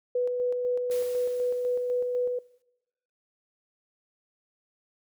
sine tone with tremolo, 493.9 Hz, B4, in tune, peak -23 dBFS, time 0.15-2.39 s, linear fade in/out 5 ms, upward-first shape square, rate 4 Hz, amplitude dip 30%
white noise with exponential decay, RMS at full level -42 dBFS, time 0.91-2.62 s, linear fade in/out 0 ms, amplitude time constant 370 ms
effects noise-tail reverb RT60 1.0 s tail -24 dB re dry

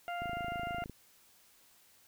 harmonic tone, 698.5 Hz, F5, in tune, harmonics 1 / 2 / 3 / 4, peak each -37 / -43 / -47 / -49 dBFS, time 0.08-0.84 s, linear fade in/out 0 ms
click train, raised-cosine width 3 ms, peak -31 dBFS, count 19, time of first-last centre 0.22-0.897 s, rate 26.6 Hz
effects white hiss -64 dBFS RMS until 2.07 s

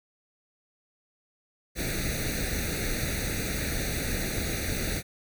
pink noise with comb filter, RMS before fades -30 dBFS, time 1.75-5.03 s, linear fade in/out 50 ms, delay 0.48 ms, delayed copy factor +1, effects none

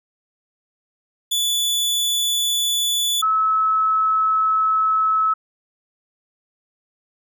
sawtooth / sine tone pair in turn, 3461 / 1296.4 Hz, A7 / E6, -29 / -29 cents, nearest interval octave + perfect fourth, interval 1700 cents, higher first, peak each -15 dBFS, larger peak neither, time 1.31-3.22 / 3.22-5.34 s, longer second, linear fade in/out 10 ms, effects none

